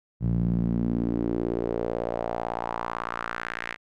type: tone with band-pass filter sweep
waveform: sawtooth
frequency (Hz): 58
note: A#1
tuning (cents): -8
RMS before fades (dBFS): -28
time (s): 0.2-3.77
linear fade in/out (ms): 50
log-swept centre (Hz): 140 to 2000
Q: 2.8
effects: none